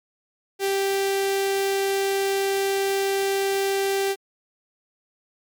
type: tone with notch filter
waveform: sawtooth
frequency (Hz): 392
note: G4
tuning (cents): 0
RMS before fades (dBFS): -23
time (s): 0.59-4.16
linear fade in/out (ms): 50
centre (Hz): 1100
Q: 2
effects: MP3 96 kbps